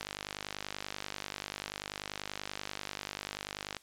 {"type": "click train", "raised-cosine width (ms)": 0.2, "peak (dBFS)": -19, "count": 190, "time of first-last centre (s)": [0.01, 3.767], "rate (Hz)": 50.3, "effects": ["white hiss -63 dBFS RMS until 3.82 s", "low-pass 11000 Hz 12 dB/octave"]}